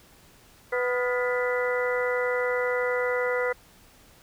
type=harmonic tone with a mistuned harmonic; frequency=248.2 Hz; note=B3; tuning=9 cents sharp; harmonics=2 / 3 / 4 / 5 / 6 / 7 / 8; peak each=-25 / -39 / -36 / -37 / -33 / -40 / -31 dBFS; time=0.72-3.53 s; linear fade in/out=10 ms; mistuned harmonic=6; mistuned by=-74 cents; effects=pink hiss -55 dBFS RMS until 4.22 s